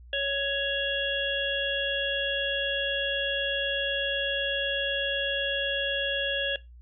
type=harmonic tone; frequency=556 Hz; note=C#5; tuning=5 cents sharp; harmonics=1 / 3 / 5 / 6; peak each=-31 / -31 / -31 / -31 dBFS; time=0.13-6.56 s; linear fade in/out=2 ms; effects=noise-tail reverb RT60 0.2 s tail -19 dB re dry + added 60 Hz sine -46 dBFS peak until 6.81 s